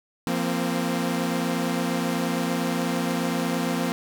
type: chord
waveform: sawtooth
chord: F suspended fourth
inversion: none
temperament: equal with one note detuned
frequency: 172.11 / 233.1 / 261.6 Hz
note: F3 / Bb3 / C4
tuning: -25 / 0 / 0 cents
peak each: -24 dBFS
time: 0.27-3.92 s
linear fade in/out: 0 ms
effects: none